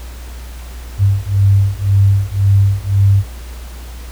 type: beating tone pair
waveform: sine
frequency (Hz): 98 / 99.9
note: G2 / G2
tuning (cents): 0 / +33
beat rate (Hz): 1.9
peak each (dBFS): -12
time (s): 0.98-3.24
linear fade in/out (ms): 50
effects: added 60 Hz sine -27 dBFS peak until 4.11 s + pink hiss -38 dBFS RMS until 4.11 s